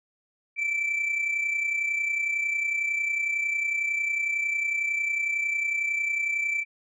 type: tone pair together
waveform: sine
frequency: 2301 / 2332 Hz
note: D7 / D7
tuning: -36 / -13 cents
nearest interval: unison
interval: 23 cents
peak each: -30 / -23 dBFS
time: 0.56-6.65 s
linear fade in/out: 50 ms
effects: tanh soft clip ceiling -22 dBFS